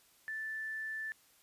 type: tone with quantisation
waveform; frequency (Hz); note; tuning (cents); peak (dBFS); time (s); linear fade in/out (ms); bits
sine; 1760; A6; 0; -37; 0.28-1.12; 0; 11
effects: white hiss -66 dBFS RMS until 1.42 s + resampled to 32000 Hz